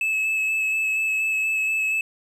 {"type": "tone with vibrato", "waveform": "triangle", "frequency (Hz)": 2600, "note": "E7", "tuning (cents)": -24, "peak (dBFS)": -19, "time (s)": [0.01, 2.01], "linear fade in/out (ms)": 2, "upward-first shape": "square", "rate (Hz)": 4.2, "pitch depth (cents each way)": 11, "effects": []}